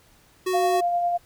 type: tone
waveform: square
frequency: 370 Hz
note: F#4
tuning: in tune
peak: -23 dBFS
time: 0.46-0.81 s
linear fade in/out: 10 ms
type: tone with tremolo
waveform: sine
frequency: 698.5 Hz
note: F5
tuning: in tune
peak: -19 dBFS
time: 0.53-1.18 s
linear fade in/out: 20 ms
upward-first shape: sine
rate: 9.9 Hz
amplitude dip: 30%
effects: pink hiss -57 dBFS RMS until 1.25 s